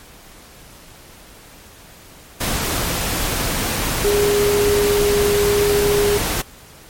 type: tone in noise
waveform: sine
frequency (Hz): 410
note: G#4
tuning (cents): -22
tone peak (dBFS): -14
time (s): 4.04-6.18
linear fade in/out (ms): 10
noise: pink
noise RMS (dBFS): -21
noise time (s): 2.4-6.42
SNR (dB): +4
effects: pink hiss -43 dBFS RMS until 6.89 s + MP3 64 kbps